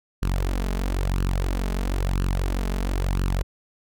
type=tone with flanger; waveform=sawtooth; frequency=46.22 Hz; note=F#1; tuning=1 cent flat; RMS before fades=-24 dBFS; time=0.22-3.43 s; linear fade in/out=10 ms; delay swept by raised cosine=0.68 to 4.78 ms; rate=1 Hz; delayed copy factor=+0.65; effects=none